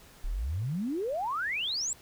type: exponential sweep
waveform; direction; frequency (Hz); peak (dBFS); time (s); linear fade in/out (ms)
sine; up; 32.23 to 7902; -29; 0.24-1.93; 0
effects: pink hiss -55 dBFS RMS until 2.01 s